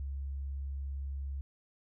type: tone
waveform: sine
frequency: 68.8 Hz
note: C#2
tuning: 12 cents flat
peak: -35 dBFS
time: 0-1.41 s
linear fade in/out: 0 ms
effects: none